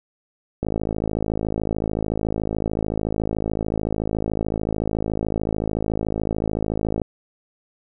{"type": "click train", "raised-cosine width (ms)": 2, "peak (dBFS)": -10, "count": 344, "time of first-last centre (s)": [0.63, 7.017], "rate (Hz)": 53.7, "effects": []}